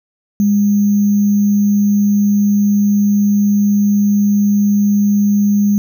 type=tone with sample-and-hold; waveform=sine; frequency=204.1 Hz; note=G#3; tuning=30 cents flat; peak=-9 dBFS; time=0.4-5.78 s; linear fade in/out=0 ms; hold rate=6300 Hz; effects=none